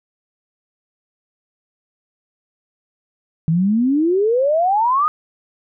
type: exponential sweep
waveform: sine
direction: up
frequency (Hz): 155.56 to 1264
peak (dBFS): -13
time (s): 3.48-5.08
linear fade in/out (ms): 0
effects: none